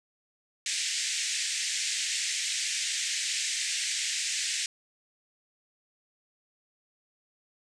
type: band-pass noise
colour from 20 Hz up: white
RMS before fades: -31 dBFS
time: 0.66-4.66 s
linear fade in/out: 2 ms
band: 1800 to 8300 Hz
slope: 48 dB/octave
effects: none